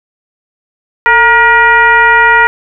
sine tone with frequency modulation, 1424 Hz, F6, 33 cents sharp, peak -3 dBFS, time 1.06-2.47 s, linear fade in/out 0 ms, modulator 487 Hz, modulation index 1.4, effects none

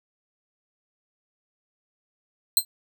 5% pulse tone with exponential decay, 4121 Hz, C8, 27 cents flat, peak -5 dBFS, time 2.57-2.65 s, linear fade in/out 2 ms, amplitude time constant 16 ms, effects none

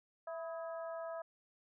harmonic tone with a mistuned harmonic, 330 Hz, E4, 2 cents sharp, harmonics 2 / 3 / 4 / 5, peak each -41 / -51 / -50 / -56 dBFS, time 0.27-1.22 s, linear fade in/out 5 ms, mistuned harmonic 4, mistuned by -63 cents, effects none

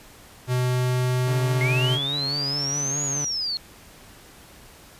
square tone with pitch glide, 125.6 to 126.62 Hz, B2 to B2, +30 to +44 cents, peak -21 dBFS, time 0.47-1.99 s, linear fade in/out 50 ms, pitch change +14 cents, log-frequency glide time 0.67-1.46 s
sawtooth tone with vibrato, 141.5 Hz, C#3, 36 cents sharp, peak -26 dBFS, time 1.27-3.25 s, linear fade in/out 5 ms, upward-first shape sine, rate 4.8 Hz, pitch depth 47 cents each way
sine linear two-way sweep, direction up then down, 2101 to 6830 to 4239 Hz, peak -24 dBFS, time 1.61-3.57 s, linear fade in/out 0 ms, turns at 3.05 s
effects pink hiss -48 dBFS RMS until 4.99 s + resampled to 32000 Hz

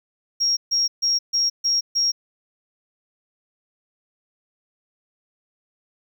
triangle tone bursts, 5588 Hz, F8, in tune, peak -14 dBFS, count 6, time 0.4-2.12 s, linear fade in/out 20 ms, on 170 ms, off 140 ms, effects tanh soft clip ceiling -15 dBFS

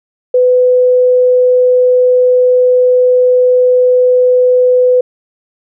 sine tone, 501 Hz, B4, 25 cents sharp, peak -5 dBFS, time 0.34-5.01 s, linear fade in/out 5 ms, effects none

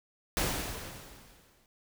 pink noise with exponential decay, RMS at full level -28 dBFS, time 0.37-1.66 s, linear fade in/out 1 ms, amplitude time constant 280 ms, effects none

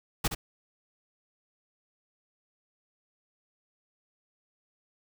pink noise with echo, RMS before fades -25 dBFS, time 0.24-0.28 s, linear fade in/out 10 ms, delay 70 ms, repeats 1, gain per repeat -8 dB, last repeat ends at 0.35 s, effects none

